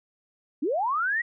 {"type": "linear sweep", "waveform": "sine", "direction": "up", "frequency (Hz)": [251.3, 1946], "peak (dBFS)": -23, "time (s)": [0.62, 1.22], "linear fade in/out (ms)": 10, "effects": []}